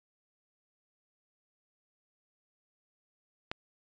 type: click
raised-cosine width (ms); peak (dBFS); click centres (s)
0.3; -18; 3.515
effects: resampled to 16000 Hz